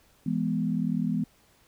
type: chord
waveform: sine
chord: E major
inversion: none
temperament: equal with one note detuned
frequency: 167.02 / 207.7 / 246.9 Hz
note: E3 / G#3 / B3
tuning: +23 / 0 / 0 cents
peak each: -29 dBFS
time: 0.26-1.24 s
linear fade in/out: 5 ms
effects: pink hiss -62 dBFS RMS until 1.67 s